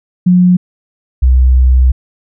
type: tone pair in turn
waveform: sine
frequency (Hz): 180 / 63.64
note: F#3 / C2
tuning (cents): -47 / -47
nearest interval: octave + tritone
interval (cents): 1800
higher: first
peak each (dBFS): -4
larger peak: neither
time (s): 0.26-0.57 / 1.22-1.92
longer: second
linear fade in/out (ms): 10
effects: none